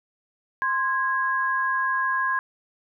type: tone pair together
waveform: sine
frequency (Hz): 1046.5 / 1647.9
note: C6 / G#6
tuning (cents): 0 / -14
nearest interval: minor sixth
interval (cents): 786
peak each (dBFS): -24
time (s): 0.62-2.39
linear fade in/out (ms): 0
effects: none